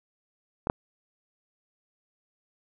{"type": "clicks", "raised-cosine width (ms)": 1, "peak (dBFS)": [-16, -7], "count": 2, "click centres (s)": [0.671, 0.699], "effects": []}